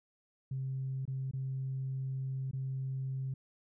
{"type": "tone with dropouts", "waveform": "sine", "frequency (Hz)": 132.8, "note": "C3", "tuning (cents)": 26, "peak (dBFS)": -33, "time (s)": [0.51, 3.34], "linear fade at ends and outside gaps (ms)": 5, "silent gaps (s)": [[1.054, 1.077], [1.312, 1.334], [2.512, 2.532]], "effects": ["tanh soft clip ceiling -29 dBFS"]}